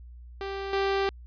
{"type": "tone with level steps", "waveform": "sawtooth", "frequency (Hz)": 392, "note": "G4", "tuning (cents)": 0, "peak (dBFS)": [-28, -20], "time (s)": [0.41, 1.09], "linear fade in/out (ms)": 0, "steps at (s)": 0.73, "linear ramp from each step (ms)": 2, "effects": ["added 60 Hz sine -43 dBFS peak until 1.26 s", "resampled to 11025 Hz"]}